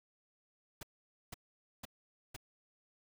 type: noise bursts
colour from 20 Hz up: pink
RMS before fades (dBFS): -45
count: 4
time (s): 0.81-2.364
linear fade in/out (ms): 5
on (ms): 21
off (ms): 490
effects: none